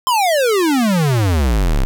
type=exponential sweep; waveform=square; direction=down; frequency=1062 to 30.1 Hz; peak=-13 dBFS; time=0.07-1.85 s; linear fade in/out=0 ms; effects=none